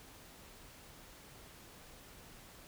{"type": "silence", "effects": ["pink hiss -56 dBFS RMS until 2.67 s"]}